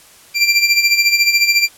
25% pulse tone with tremolo, 2366 Hz, D7, 12 cents sharp, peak -4 dBFS, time 0.34-1.69 s, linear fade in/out 50 ms, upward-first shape sine, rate 14 Hz, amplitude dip 65%, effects white hiss -44 dBFS RMS until 1.77 s + low-pass 12000 Hz 12 dB/octave

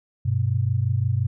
sine tone pair together, 98.62 / 124.4 Hz, G2 / B2, +11 / +13 cents, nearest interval major third, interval 402 cents, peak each -22 dBFS, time 0.25-1.27 s, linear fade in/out 10 ms, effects none

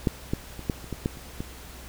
clicks, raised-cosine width 3 ms, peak -8 / -12 / -24 / -11 / -29 / -18 / -11 / -30 / -18 dBFS, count 9, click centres 0.072 / 0.335 / 0.593 / 0.698 / 0.843 / 0.927 / 1.059 / 1.172 / 1.405 s, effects added 63 Hz sine -45 dBFS peak until 1.88 s + pink hiss -45 dBFS RMS until 1.88 s

